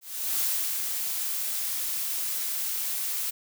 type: noise with ADSR envelope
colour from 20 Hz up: blue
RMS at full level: -26 dBFS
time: 0.01-3.31 s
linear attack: 390 ms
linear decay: 330 ms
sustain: -4 dB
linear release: 13 ms
effects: none